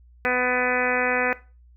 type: harmonic tone with a mistuned harmonic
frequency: 249.8 Hz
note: B3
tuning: 20 cents sharp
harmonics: 1 / 2 / 3 / 4 / 5 / 6 / 7 / 8 / 9 / 10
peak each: -32 / -25 / -29 / -34 / -32 / -27 / -28 / -28 / -33 / -32 dBFS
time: 0.25-1.33 s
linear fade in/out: 0 ms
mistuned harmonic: 9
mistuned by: +17 cents
effects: noise-tail reverb RT60 0.3 s tail -17 dB re dry + added 60 Hz sine -49 dBFS peak until 1.76 s